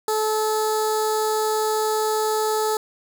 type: tone with notch filter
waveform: 15% pulse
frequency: 432.6 Hz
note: A4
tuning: 29 cents flat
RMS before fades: -22 dBFS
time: 0.08-2.77 s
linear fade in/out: 2 ms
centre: 2300 Hz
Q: 0.51
effects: none